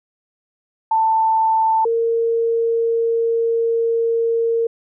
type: tone pair in turn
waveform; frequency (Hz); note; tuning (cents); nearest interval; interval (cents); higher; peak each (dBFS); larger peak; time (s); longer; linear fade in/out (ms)
sine; 888 / 459.9; A5 / A#4; +16 / -23; major seventh; 1139; first; -13 / -15; first; 0.91-1.85 / 1.85-4.67; second; 5
effects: none